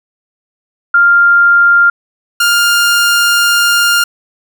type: tone pair in turn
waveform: sine / sawtooth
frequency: 1396.9 / 1404.7 Hz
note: F6 / F6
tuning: 0 / +10 cents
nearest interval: unison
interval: 10 cents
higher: second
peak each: -4 dBFS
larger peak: neither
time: 0.94-1.9 / 2.4-4.04 s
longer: second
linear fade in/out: 5 ms
effects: none